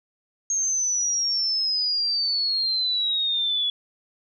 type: exponential sweep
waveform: sine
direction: down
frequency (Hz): 6490 to 3388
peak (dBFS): -21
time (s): 0.5-3.7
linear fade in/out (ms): 2
effects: none